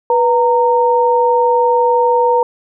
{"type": "tone pair together", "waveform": "sine", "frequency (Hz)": [489.8, 923], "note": ["B4", "A#5"], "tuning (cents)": [-14, -17], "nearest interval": "major seventh", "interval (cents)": 1097, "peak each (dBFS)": -12, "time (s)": [0.1, 2.43], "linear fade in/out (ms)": 2, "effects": []}